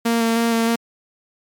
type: tone with vibrato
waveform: sawtooth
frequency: 230 Hz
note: A#3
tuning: 23 cents flat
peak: -12 dBFS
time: 0.05-0.76 s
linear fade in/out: 10 ms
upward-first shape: square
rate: 3.2 Hz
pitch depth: 13 cents each way
effects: MP3 96 kbps